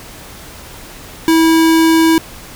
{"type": "tone", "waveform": "square", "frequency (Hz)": 325, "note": "E4", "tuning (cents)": -24, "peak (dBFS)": -8, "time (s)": [1.28, 2.18], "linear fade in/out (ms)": 0, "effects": ["pink hiss -34 dBFS RMS until 2.55 s"]}